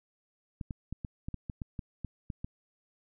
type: clicks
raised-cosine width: 5 ms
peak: -24 dBFS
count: 12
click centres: 0.612 / 0.708 / 0.926 / 1.048 / 1.285 / 1.343 / 1.498 / 1.618 / 1.792 / 2.047 / 2.302 / 2.445 s
effects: none